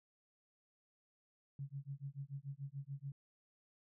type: tone with tremolo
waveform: sine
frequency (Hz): 139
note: C#3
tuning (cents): +5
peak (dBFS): -40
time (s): 1.59-3.12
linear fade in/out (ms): 2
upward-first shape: sine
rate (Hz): 6.9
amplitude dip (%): 100
effects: none